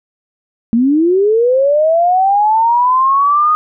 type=linear sweep; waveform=sine; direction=up; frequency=221.4 to 1244.5 Hz; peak=-8 dBFS; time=0.73-3.55 s; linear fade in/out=0 ms; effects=none